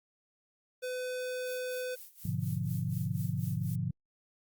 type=tone; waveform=square; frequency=504 Hz; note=B4; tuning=35 cents sharp; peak=-35 dBFS; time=0.82-1.96 s; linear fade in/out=20 ms
type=noise with tremolo; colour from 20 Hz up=violet; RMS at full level=-47 dBFS; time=1.46-3.76 s; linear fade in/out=10 ms; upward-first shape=sine; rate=4.1 Hz; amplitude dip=85%
type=chord; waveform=sine; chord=G# diminished seventh; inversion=none; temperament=equal with one note detuned; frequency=103.83 / 124.83 / 146.83 / 174.61 Hz; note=G#2 / B2 / D3 / F3; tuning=0 / +19 / 0 / 0 cents; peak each=-36 dBFS; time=2.25-3.91 s; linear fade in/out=5 ms
effects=Opus 48 kbps